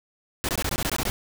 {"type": "noise bursts", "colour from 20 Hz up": "pink", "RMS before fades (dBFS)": -26, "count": 10, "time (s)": [0.44, 1.1], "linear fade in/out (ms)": 0, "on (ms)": 48, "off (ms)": 20, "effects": []}